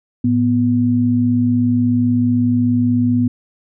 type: tone pair together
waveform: sine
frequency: 109.45 / 245.7 Hz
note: A2 / B3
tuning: -9 / -9 cents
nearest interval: octave + major second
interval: 1400 cents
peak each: -18 / -13 dBFS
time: 0.24-3.28 s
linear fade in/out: 5 ms
effects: none